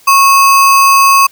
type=tone with sample-and-hold; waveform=sine; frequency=1098 Hz; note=C#6; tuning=17 cents flat; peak=-3 dBFS; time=0.07-1.27 s; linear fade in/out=10 ms; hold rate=3675 Hz; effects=white hiss -44 dBFS RMS until 1.31 s